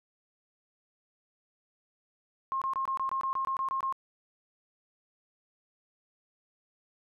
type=tone bursts; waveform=sine; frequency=1069 Hz; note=C6; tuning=37 cents sharp; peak=-28 dBFS; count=12; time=2.52-3.925 s; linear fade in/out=0 ms; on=96 ms; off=23 ms; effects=none